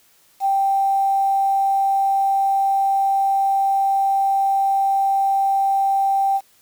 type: tone with quantisation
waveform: sine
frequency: 784 Hz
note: G5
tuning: in tune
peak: -15 dBFS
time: 0.4-6.41 s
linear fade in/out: 50 ms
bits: 7
effects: white hiss -56 dBFS RMS until 6.61 s

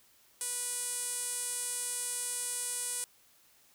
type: tone with band-pass filter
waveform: sawtooth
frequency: 490 Hz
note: B4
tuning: 14 cents flat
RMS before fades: -36 dBFS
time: 0.41-3.04 s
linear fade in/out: 0 ms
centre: 9200 Hz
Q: 4.3
effects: white hiss -64 dBFS RMS until 3.74 s

